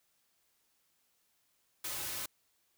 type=noise with comb filter; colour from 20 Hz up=white; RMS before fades=-39 dBFS; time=1.84-2.26 s; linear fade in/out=5 ms; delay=4.3 ms; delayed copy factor=-0.65; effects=white hiss -75 dBFS RMS until 2.77 s